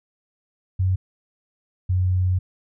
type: tone pair in turn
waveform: sine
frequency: 93.3 / 91.75 Hz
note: F#2 / F#2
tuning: +15 / -14 cents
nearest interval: unison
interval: 29 cents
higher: first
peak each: -17 dBFS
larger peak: neither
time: 0.79-0.96 / 1.89-2.39 s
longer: second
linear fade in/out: 10 ms
effects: none